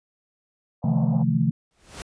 white band-pass noise, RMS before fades -38 dBFS, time 0.82-1.24 s, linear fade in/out 20 ms, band 520 to 870 Hz, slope 48 dB/octave
sine chord, F dominant seventh, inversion second, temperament equal with one note detuned, 130.81 / 155.56 / 171.02 / 220 Hz, C3 / Eb3 / F3 / A3, 0 / 0 / -36 / 0 cents, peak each -24 dBFS, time 0.84-1.51 s, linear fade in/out 5 ms
pink noise with exponential growth, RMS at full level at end -33 dBFS, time 1.71-2.02 s, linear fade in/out 0 ms, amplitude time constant 67 ms
effects resampled to 22050 Hz

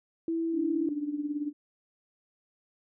sine tone, 329.6 Hz, E4, in tune, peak -27 dBFS, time 0.28-0.89 s, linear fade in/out 2 ms
sine tone with tremolo, 293.7 Hz, D4, in tune, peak -26 dBFS, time 0.52-1.53 s, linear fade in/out 50 ms, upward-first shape triangle, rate 18 Hz, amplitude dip 80%
effects none

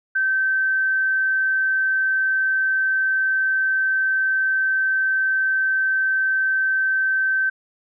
sine tone, 1547 Hz, G6, 23 cents flat, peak -17 dBFS, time 0.15-7.5 s, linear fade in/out 10 ms, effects none

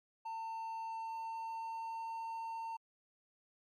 triangle tone with pitch glide, 900 to 907.3 Hz, A5 to A#5, +39 to -47 cents, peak -38 dBFS, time 0.25-2.77 s, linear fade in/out 10 ms, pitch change +14 cents, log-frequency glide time 0.83-2.15 s, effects Opus 48 kbps

